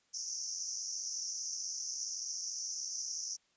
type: band-pass noise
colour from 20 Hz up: white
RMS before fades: -40 dBFS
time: 0.13-3.37 s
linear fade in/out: 20 ms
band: 5400 to 6300 Hz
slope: 96 dB/octave
effects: white hiss -73 dBFS RMS until 3.56 s + resampled to 16000 Hz